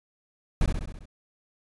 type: noise with echo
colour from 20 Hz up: brown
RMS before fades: -21 dBFS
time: 0.61-0.66 s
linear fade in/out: 2 ms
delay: 66 ms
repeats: 6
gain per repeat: -4 dB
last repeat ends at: 1.056 s
effects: resampled to 24000 Hz